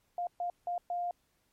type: tone bursts at uneven times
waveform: sine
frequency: 703 Hz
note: F5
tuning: 11 cents sharp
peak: -31 dBFS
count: 4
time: 0.18-0.27 / 0.4-0.5 / 0.67-0.78 / 0.9-1.11 s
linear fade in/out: 2 ms
effects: pink hiss -74 dBFS RMS until 1.52 s + MP3 64 kbps